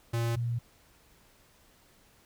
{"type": "tone pair in turn", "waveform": ["square", "sine"], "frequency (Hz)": [116.54, 118.51], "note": ["A#2", "A#2"], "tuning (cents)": [0, 29], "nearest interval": "unison", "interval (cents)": 29, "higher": "second", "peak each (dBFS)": -28, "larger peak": "neither", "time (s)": [[0.13, 0.36], [0.36, 0.59]], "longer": "neither", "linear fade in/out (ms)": 10, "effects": ["pink hiss -62 dBFS RMS until 2.25 s"]}